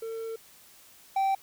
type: tone pair in turn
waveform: triangle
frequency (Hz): 451.3 / 777.3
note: A4 / G5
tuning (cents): +44 / -15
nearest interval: major sixth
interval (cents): 941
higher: second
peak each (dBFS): -31 / -21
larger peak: second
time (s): 0.02-0.36 / 1.16-1.35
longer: first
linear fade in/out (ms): 5
effects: white hiss -55 dBFS RMS until 1.42 s